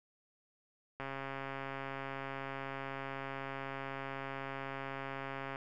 click train, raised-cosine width 0.5 ms, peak -26 dBFS, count 621, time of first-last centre 1-5.559 s, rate 136 Hz, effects none

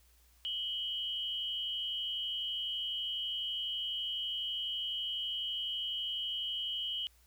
sine tone pair together, 2960 / 3192 Hz, F#7 / G7, 0 / +31 cents, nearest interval minor second, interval 131 cents, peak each -36 / -38 dBFS, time 0.45-7.07 s, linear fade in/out 0 ms, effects added 60 Hz sine -64 dBFS peak until 7.26 s + white hiss -68 dBFS RMS until 7.26 s

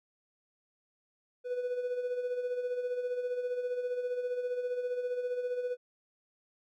triangle tone with tremolo, 494.6 Hz, B4, 3 cents sharp, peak -26 dBFS, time 1.44-5.77 s, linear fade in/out 50 ms, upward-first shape sine, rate 15 Hz, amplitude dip 60%, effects tanh soft clip ceiling -23 dBFS + MP3 96 kbps

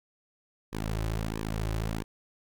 sawtooth tone with flanger, 54.2 Hz, A1, 25 cents flat, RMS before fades -32 dBFS, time 0.72-2.04 s, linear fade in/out 20 ms, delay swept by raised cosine 1.4 to 4.4 ms, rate 1.5 Hz, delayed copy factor -1, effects none

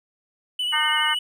triangle tone with vibrato, 2960 Hz, F#7, in tune, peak -21 dBFS, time 0.59-1.19 s, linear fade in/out 5 ms, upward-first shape triangle, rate 12 Hz, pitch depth 36 cents each way
harmonic tone, 304.7 Hz, D#4, 36 cents flat, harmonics 3 / 4 / 5 / 6 / 7, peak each -27 / -27 / -27 / -27 / -27 dBFS, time 0.72-1.15 s, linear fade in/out 20 ms
effects none

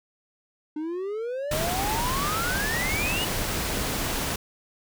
triangle exponential sweep, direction up, 297.8 to 2960 Hz, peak -26 dBFS, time 0.76-3.25 s, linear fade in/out 5 ms
pink noise, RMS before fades -28 dBFS, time 1.51-4.36 s, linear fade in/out 5 ms
effects none

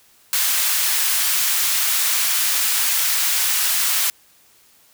white high-pass noise, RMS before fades -19 dBFS, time 0.33-4.1 s, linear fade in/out 0 ms, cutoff 1200 Hz, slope 12 dB/octave, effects white hiss -54 dBFS RMS until 4.93 s

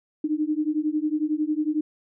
sine beating tone pair, 300 / 311 Hz, D4 / D#4, +37 / -1 cents, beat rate 11 Hz, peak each -25 dBFS, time 0.24-1.81 s, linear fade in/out 5 ms, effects none

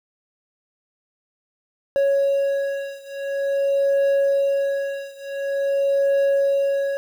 triangle beating tone pair, 554.4 / 554.87 Hz, C#5 / C#5, 0 / +2 cents, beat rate 0.47 Hz, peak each -19 / -20 dBFS, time 1.96-6.97 s, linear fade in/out 0 ms, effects 8-bit

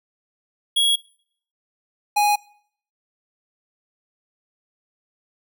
square tone pair in turn, 3322 / 828.5 Hz, G#7 / G#5, 0 / -4 cents, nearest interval 2 octaves, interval 2404 cents, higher first, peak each -16 dBFS, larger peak neither, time 0.76-0.96 / 2.16-2.36 s, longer neither, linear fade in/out 10 ms, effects noise-tail reverb RT60 0.6 s tail -23 dB re dry

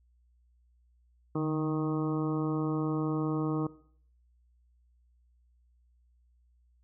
harmonic tone with a mistuned harmonic, 155.9 Hz, D#3, 4 cents sharp, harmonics 1 / 2 / 3 / 4 / 5 / 6 / 7 / 8, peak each -32 / -31 / -36 / -46 / -45 / -48 / -43 / -44 dBFS, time 1.35-3.67 s, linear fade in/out 5 ms, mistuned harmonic 1, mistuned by -53 cents, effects noise-tail reverb RT60 0.6 s tail -19 dB re dry + added 60 Hz sine -63 dBFS peak until 6.83 s

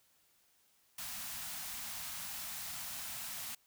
white band-stop noise, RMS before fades -43 dBFS, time 0.98-3.55 s, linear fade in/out 5 ms, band 260 to 640 Hz, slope 48 dB/octave, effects white hiss -71 dBFS RMS until 3.66 s

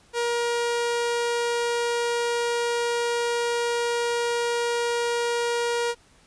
sawtooth tone, 474 Hz, A#4, 29 cents sharp, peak -19 dBFS, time 0.13-5.95 s, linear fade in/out 50 ms, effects pink hiss -57 dBFS RMS until 6.26 s + resampled to 22050 Hz

